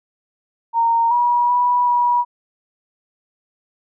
sine tone with pitch steps, 924 / 964 / 978 / 968 Hz, A#5 / B5 / B5 / B5, -16 / -42 / -17 / -35 cents, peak -13 dBFS, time 0.73-2.25 s, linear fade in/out 50 ms, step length 380 ms, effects none

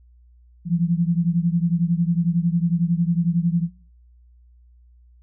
sine beating tone pair, 167.1 / 178.1 Hz, E3 / F3, +24 / +34 cents, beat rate 11 Hz, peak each -20 dBFS, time 0.65-3.68 s, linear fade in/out 50 ms, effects noise-tail reverb RT60 0.4 s tail -17 dB re dry + added 60 Hz sine -49 dBFS peak until 5.22 s

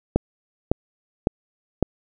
click train, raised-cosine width 2 ms, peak -3 dBFS, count 4, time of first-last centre 0.16-1.827 s, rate 1.8 Hz, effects none

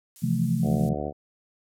violet noise, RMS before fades -42 dBFS, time 0.16-0.89 s, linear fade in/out 0 ms
sine chord, F major seventh, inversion second, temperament equal, 130.81 / 164.81 / 174.61 / 220 Hz, C3 / E3 / F3 / A3, 0 / 0 / 0 / 0 cents, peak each -27 dBFS, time 0.22-0.94 s, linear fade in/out 20 ms
harmonic tone, 73.7 Hz, D2, 7 cents sharp, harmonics 1 / 2 / 3 / 4 / 5 / 6 / 7 / 8 / 9 / 10, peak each -37 / -37 / -37 / -37 / -37 / -37 / -37 / -37 / -37 / -37 dBFS, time 0.62-1.13 s, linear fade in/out 50 ms
effects low-pass 11000 Hz 12 dB/octave

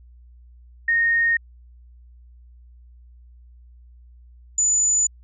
sine tone pair in turn, 1851 / 6988 Hz, A#6 / A8, -13 / -13 cents, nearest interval octave + major seventh, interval 2300 cents, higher second, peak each -16 dBFS, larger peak neither, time 0.88-1.37 / 4.58-5.07 s, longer neither, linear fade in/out 5 ms, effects added 60 Hz sine -45 dBFS peak until 5.23 s

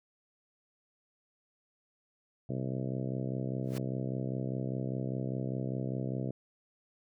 harmonic tone, 65 Hz, C2, 11 cents flat, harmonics 2 / 3 / 4 / 5 / 6 / 7 / 8 / 9 / 10, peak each -35 / -39 / -41 / -43 / -45 / -46 / -47 / -48 / -49 dBFS, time 2.49-6.31 s, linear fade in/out 5 ms
pink noise with exponential growth, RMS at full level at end -40 dBFS, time 3.63-3.78 s, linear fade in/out 2 ms, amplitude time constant 32 ms
effects none

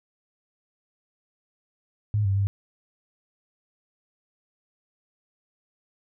sine tone with pitch steps, 105 / 97.7 / 99.4 Hz, G#2 / G2 / G2, +19 / -5 / +25 cents, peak -20 dBFS, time 2.14-2.47 s, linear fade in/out 0 ms, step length 110 ms, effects none

